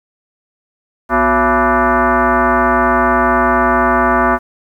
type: tone with frequency modulation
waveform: sine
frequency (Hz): 246.9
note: B3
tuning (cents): 0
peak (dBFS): -9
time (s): 1.09-4.39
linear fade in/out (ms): 50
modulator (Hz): 308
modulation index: 4.3
effects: 8-bit